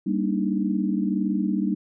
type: chord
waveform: sine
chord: Eb major seventh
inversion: first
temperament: equal with one note detuned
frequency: 196 / 233.1 / 289.5 / 311.1 Hz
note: G3 / Bb3 / D4 / Eb4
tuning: 0 / 0 / -25 / 0 cents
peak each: -24 / -28 / -29 / -28 dBFS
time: 0.06-1.75 s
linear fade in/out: 10 ms
effects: none